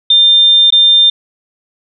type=tone with dropouts; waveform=sine; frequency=3600 Hz; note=A7; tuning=39 cents sharp; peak=-4 dBFS; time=0.1-1.1 s; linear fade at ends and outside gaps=5 ms; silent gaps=0.705-0.723 s; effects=none